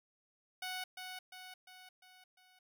10% pulse tone with echo, 740 Hz, F#5, in tune, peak -31 dBFS, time 0.62-0.84 s, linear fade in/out 5 ms, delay 350 ms, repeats 5, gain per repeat -5 dB, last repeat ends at 2.59 s, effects none

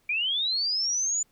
sine linear sweep, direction up, 2335 to 7040 Hz, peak -24 dBFS, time 0.09-1.23 s, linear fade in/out 5 ms, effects pink hiss -67 dBFS RMS until 1.31 s

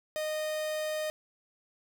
45% pulse tone, 617 Hz, D#5, 15 cents flat, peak -31 dBFS, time 0.16-1.1 s, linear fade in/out 0 ms, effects none

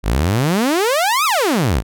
sawtooth exponential two-way sweep, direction up then down, 46.25 to 1322 to 46.25 Hz, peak -10 dBFS, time 0.03-1.83 s, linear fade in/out 50 ms, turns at 1.25 s, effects none

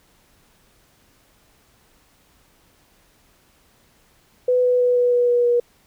sine tone with pitch steps, 499.2 / 496 / 492.9 / 489.8 / 486.7 / 483.6 / 480.5 Hz, B4 / B4 / B4 / B4 / B4 / B4 / B4, +19 / +7 / -3 / -14 / -25 / -36 / -48 cents, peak -14 dBFS, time 4.48-5.6 s, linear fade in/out 5 ms, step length 160 ms, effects pink hiss -58 dBFS RMS until 5.86 s

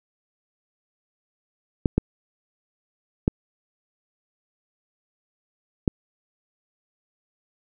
clicks, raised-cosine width 3 ms, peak -5 dBFS, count 4, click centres 1.858 / 1.98 / 3.279 / 5.878 s, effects none

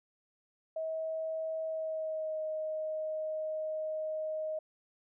sine tone with pitch glide, 640 to 624.7 Hz, D#5 to D#5, +49 to +7 cents, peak -33 dBFS, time 0.76-4.59 s, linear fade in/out 5 ms, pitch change -42 cents, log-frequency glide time 1.65-2.42 s, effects none

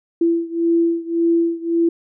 sine beating tone pair, 335.1 / 336.9 Hz, E4 / E4, +29 / +38 cents, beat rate 1.8 Hz, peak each -17 / -19 dBFS, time 0.21-1.89 s, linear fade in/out 5 ms, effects none

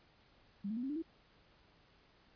sine tone with pitch steps, 200 / 220.6 / 243.4 / 268.5 / 296.2 / 326.8 Hz, G3 / A3 / B3 / C4 / D4 / E4, +35 / +5 / -25 / +45 / +15 / -15 cents, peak -36 dBFS, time 0.64-1.024 s, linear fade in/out 10 ms, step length 64 ms, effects pink hiss -67 dBFS RMS until 2.35 s + resampled to 11025 Hz

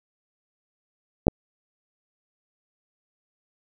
clicks, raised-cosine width 2 ms, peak -4 dBFS, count 2, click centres 1.269 / 1.282 s, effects none

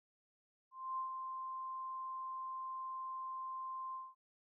sine tone with ADSR envelope, 1046.5 Hz, C6, in tune, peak -36 dBFS, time 0.71-4.15 s, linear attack 270 ms, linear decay 110 ms, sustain -5 dB, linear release 210 ms, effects none

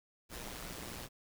pink noise with amplitude modulation, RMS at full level -42 dBFS, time 0.29-1.09 s, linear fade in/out 50 ms, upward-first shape sine, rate 120 Hz, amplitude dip 65%, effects none

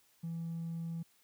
sine tone with hard clipping, 166.1 Hz, E3, 13 cents sharp, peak -37 dBFS, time 0.23-1.03 s, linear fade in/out 10 ms, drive 1 dB, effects white hiss -69 dBFS RMS until 1.23 s + high-pass 60 Hz 12 dB/octave

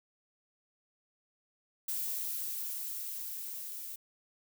violet noise with level ramp, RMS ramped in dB -35 to -43 dBFS, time 1.88-3.96 s, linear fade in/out 5 ms, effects none

